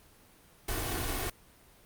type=noise with comb filter; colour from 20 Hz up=pink; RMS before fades=-33 dBFS; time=0.68-1.3 s; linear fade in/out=5 ms; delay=2.7 ms; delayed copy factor=+0.6; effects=pink hiss -59 dBFS RMS until 1.85 s + Opus 32 kbps